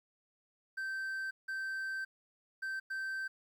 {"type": "tone bursts at uneven times", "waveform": "triangle", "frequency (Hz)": 1555, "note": "G6", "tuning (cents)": -14, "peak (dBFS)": -34, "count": 4, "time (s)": [[0.77, 1.31], [1.48, 2.05], [2.62, 2.8], [2.9, 3.28]], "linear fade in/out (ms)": 10, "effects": ["12-bit"]}